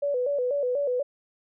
sine tone with vibrato, 533 Hz, C5, 32 cents sharp, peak -23 dBFS, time 0.02-1.03 s, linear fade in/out 10 ms, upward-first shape square, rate 4.1 Hz, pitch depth 120 cents each way, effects none

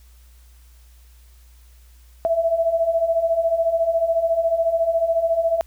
sine beating tone pair, 652 / 666 Hz, E5 / E5, -19 / +18 cents, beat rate 14 Hz, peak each -23 / -18 dBFS, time 2.25-5.61 s, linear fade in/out 0 ms, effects added 60 Hz sine -46 dBFS peak until 5.66 s + white hiss -58 dBFS RMS until 5.66 s

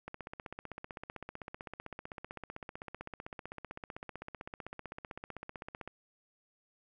click train, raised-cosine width 0.5 ms, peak -27 dBFS, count 92, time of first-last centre 0.08-5.876 s, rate 15.7 Hz, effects none

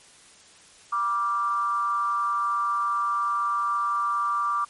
sine tone with frequency modulation, 1174.7 Hz, D6, in tune, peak -22 dBFS, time 0.92-4.65 s, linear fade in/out 10 ms, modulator 208 Hz, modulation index 0.49, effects white hiss -52 dBFS RMS until 4.69 s + MP3 48 kbps

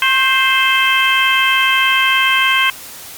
harmonic tone with a mistuned harmonic, 523.3 Hz, C5, in tune, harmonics 2 / 3 / 4 / 5 / 6, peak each -17 / -17 / -17 / -17 / -17 dBFS, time 0.02-2.7 s, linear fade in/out 2 ms, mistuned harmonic 2, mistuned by +38 cents, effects white hiss -33 dBFS RMS until 3.17 s + Opus 48 kbps

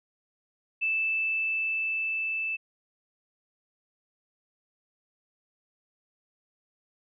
sine tone with level ramp, 2637 Hz, E7, in tune, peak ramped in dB -24 to -28 dBFS, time 0.81-2.57 s, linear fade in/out 20 ms, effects none

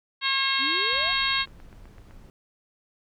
harmonic tone, 540 Hz, C#5, 45 cents flat, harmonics 2 / 3 / 4 / 5 / 6 / 7 / 8, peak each -30 / -30 / -30 / -30 / -30 / -30 / -30 dBFS, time 0.21-1.46 s, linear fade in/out 50 ms
sine exponential sweep, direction up, 246.9 to 773 Hz, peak -34 dBFS, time 0.58-1.14 s, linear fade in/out 50 ms
brown noise, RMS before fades -47 dBFS, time 0.93-2.3 s, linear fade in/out 0 ms
click train, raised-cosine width 0.5 ms, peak -36 dBFS, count 8, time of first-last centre 1.22-2.109 s, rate 7.87 Hz
effects none

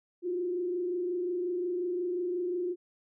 sine tone with frequency modulation, 356.1 Hz, F4, 34 cents sharp, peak -29 dBFS, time 0.22-2.76 s, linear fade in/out 50 ms, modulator 25.6 Hz, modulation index 0.54, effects none

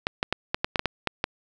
clicks, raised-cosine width 0.3 ms, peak -7 dBFS, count 10, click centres 0.069 / 0.229 / 0.326 / 0.545 / 0.645 / 0.758 / 0.794 / 0.857 / 1.073 / 1.241 s, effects none

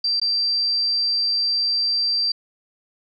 sine tone with dropouts, 4699 Hz, D8, in tune, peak -18 dBFS, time 0.04-2.32 s, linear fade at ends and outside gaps 5 ms, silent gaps 0.199-0.215 s, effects none

